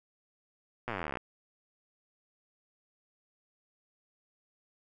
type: slowing click train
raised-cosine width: 0.5 ms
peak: -20 dBFS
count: 26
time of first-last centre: 0.88-1.172 s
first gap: 8 ms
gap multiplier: 1.03
effects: none